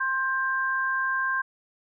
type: tone pair together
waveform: sine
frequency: 1056 / 1583.6 Hz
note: C6 / G6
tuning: +16 / +17 cents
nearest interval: perfect fifth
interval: 701 cents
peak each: -28 / -25 dBFS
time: 0-1.42 s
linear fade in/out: 10 ms
effects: none